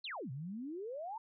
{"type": "exponential two-way sweep", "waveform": "sine", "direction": "down then up", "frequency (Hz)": [4406, 123.47, 932], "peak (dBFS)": -40, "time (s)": [0.04, 1.18], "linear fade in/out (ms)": 5, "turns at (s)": 0.31, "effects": []}